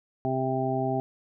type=harmonic tone; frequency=131.2 Hz; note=C3; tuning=5 cents sharp; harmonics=1 / 2 / 3 / 5 / 6; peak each=-31 / -31 / -31 / -31 / -31 dBFS; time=0.25-1 s; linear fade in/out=0 ms; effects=none